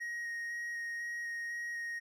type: tone with vibrato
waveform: triangle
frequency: 1879 Hz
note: A#6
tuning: 13 cents sharp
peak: -35 dBFS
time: 0-2 s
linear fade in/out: 20 ms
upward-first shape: square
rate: 2 Hz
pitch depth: 8 cents each way
effects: none